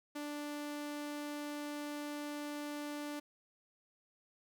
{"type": "tone", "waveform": "sawtooth", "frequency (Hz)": 293.7, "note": "D4", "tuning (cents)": 0, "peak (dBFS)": -36, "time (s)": [0.15, 3.2], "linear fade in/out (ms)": 10, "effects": []}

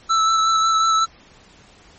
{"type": "tone with vibrato", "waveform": "square", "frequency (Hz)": 1318.5, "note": "E6", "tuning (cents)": 0, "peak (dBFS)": -15, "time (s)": [0.09, 1.06], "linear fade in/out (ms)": 20, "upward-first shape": "sine", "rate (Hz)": 5.5, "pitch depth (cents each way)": 15, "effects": ["pink hiss -49 dBFS RMS until 1.98 s", "MP3 32 kbps"]}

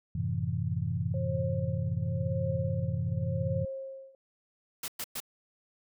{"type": "chord", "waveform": "sine", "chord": "F# half-diminished seventh", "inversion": "none", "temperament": "equal", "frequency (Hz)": [92.5, 110, 130.81, 164.81], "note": ["F#2", "A2", "C3", "E3"], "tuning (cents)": [0, 0, 0, 0], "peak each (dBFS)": -34, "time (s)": [0.15, 3.65], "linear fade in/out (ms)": 5}
{"type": "tone with tremolo", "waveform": "sine", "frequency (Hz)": 536, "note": "C5", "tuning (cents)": 42, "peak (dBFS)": -32, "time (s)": [1.14, 4.15], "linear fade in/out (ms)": 2, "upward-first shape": "triangle", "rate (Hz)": 0.92, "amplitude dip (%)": 95}
{"type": "noise bursts", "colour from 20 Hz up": "white", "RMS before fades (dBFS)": -36, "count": 3, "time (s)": [4.83, 5.203], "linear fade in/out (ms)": 5, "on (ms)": 51, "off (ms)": 110}
{"effects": []}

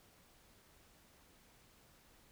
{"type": "silence", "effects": ["pink hiss -66 dBFS RMS until 2.31 s"]}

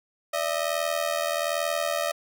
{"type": "ring-modulated tone", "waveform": "sawtooth", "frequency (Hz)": 626, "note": "D#5", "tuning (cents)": 10, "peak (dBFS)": -18, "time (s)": [0.33, 2.12], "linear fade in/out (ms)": 10, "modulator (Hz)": 40.6, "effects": []}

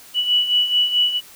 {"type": "beating tone pair", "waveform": "sine", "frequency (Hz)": [2947, 2951.6], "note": ["F#7", "F#7"], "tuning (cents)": [-8, -5], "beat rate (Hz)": 4.6, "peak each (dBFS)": [-22, -16], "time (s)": [0.14, 1.21], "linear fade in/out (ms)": 50, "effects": ["white hiss -44 dBFS RMS until 1.35 s"]}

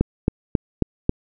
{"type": "click train", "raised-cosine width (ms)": 3, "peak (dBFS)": -3, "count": 5, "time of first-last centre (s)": [0.01, 1.094], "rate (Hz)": 3.69, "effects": []}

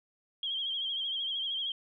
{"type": "tone with vibrato", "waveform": "sine", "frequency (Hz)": 3216, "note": "G7", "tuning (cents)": 44, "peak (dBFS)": -31, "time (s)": [0.43, 1.72], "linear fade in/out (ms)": 2, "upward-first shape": "sine", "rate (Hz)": 13, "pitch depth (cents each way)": 60, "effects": []}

